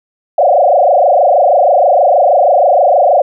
sine tone with frequency modulation, 647 Hz, E5, 32 cents flat, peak -5 dBFS, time 0.38-3.22 s, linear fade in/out 5 ms, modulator 26.3 Hz, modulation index 3.9, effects none

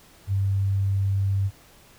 sine tone, 98 Hz, G2, in tune, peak -20 dBFS, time 0.27-1.51 s, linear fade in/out 50 ms, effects pink hiss -53 dBFS RMS until 1.98 s

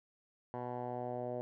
10% pulse tone with low-pass filter sweep, 123.2 Hz, B2, 4 cents flat, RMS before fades -40 dBFS, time 0.54-1.41 s, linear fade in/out 0 ms, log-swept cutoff 1000 to 600 Hz, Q 3.1, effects none

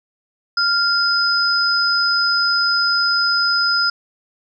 sine tone pair together, 1392 / 5030 Hz, F6 / D#8, -6 / +18 cents, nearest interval octave + minor seventh, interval 2224 cents, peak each -17 dBFS, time 0.57-3.9 s, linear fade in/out 5 ms, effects none

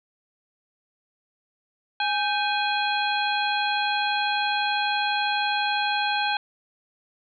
harmonic tone with a mistuned harmonic, 828 Hz, G#5, 5 cents flat, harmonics 1 / 2 / 3 / 4 / 5, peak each -25 / -28 / -30 / -31 / -32 dBFS, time 2-6.37 s, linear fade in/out 2 ms, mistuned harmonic 2, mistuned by -110 cents, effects none

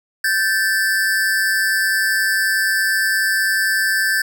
square tone pair together, 1559 / 1750.6 Hz, G6 / A6, -10 / -9 cents, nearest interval major second, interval 201 cents, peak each -19 dBFS, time 0.24-4.22 s, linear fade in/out 5 ms, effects none

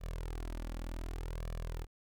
sawtooth tone with flanger, 40.96 Hz, E1, 10 cents flat, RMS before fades -40 dBFS, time 0-1.87 s, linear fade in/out 50 ms, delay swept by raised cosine 1.7 to 3.6 ms, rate 0.66 Hz, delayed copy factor +0.65, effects none

